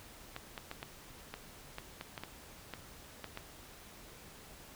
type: clicks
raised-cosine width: 0.3 ms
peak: -25 dBFS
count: 12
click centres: 0.364 / 0.578 / 0.714 / 0.829 / 1.34 / 1.784 / 2.011 / 2.178 / 2.236 / 2.737 / 3.243 / 3.374 s
effects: pink hiss -54 dBFS RMS until 4.75 s